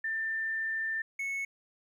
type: tone pair in turn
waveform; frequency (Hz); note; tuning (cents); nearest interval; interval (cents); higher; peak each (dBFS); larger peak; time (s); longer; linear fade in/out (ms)
sine / triangle; 1787 / 2202; A6 / C#7; +26 / -12; major third; 362; second; -30 / -30; neither; 0.04-1.02 / 1.19-1.45; first; 5
effects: 12-bit